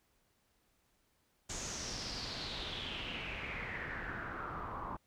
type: noise with low-pass filter sweep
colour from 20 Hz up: pink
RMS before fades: -42 dBFS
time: 1.49-4.97 s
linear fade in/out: 10 ms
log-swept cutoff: 7100 to 1000 Hz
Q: 5.2
effects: pink hiss -75 dBFS RMS until 5.06 s